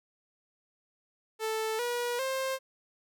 sawtooth tone with pitch steps, 440 / 482.6 / 529.3 Hz, A4 / B4 / C5, 0 / -40 / +20 cents, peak -26 dBFS, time 1.39-2.59 s, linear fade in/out 50 ms, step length 400 ms, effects none

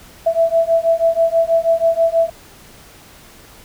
sine beating tone pair, 659.3 / 665.5 Hz, E5 / E5, 0 / +16 cents, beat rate 6.2 Hz, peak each -15 dBFS, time 0.26-2.3 s, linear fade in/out 10 ms, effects pink hiss -43 dBFS RMS until 3.64 s

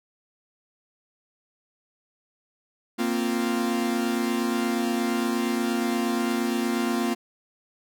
45% pulse chord, Bb suspended second, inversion none, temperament equal, 233.1 / 261.6 / 349.2 Hz, Bb3 / C4 / F4, 0 / 0 / 0 cents, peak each -26 / -29 / -29 dBFS, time 2.98-7.15 s, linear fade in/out 20 ms, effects none

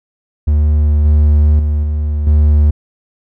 triangle tone with level steps, 74.8 Hz, D2, 32 cents sharp, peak -6 / -4 / -9 / -11 / -4 dBFS, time 0.47-2.71 s, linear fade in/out 10 ms, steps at 1.05 / 1.59 / 1.83 / 2.27 s, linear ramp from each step 2 ms, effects none

